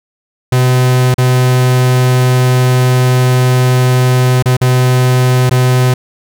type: tone with dropouts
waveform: 45% pulse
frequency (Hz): 126.9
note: B2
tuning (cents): +47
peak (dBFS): -7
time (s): 0.52-5.94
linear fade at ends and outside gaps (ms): 5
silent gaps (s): 1.143-1.181 / 4.425-4.457 / 4.568-4.613 / 5.496-5.51
effects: none